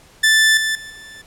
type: tone with level steps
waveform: sawtooth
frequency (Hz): 1760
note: A6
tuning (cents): 0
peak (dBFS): -7 / -14 / -29 / -33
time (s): 0.23-1.22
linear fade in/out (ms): 10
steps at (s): 0.57 / 0.75 / 0.9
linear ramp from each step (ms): 2
effects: pink hiss -48 dBFS RMS until 1.26 s + low-pass 11000 Hz 12 dB/octave